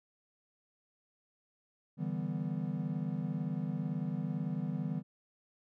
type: chord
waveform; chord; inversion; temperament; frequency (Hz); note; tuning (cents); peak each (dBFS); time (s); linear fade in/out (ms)
triangle; E minor seventh; third; equal; 146.83 / 164.81 / 196 / 246.9; D3 / E3 / G3 / B3; 0 / 0 / 0 / 0; -37 / -35 / -37 / -39; 1.97-5.03; 50
effects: none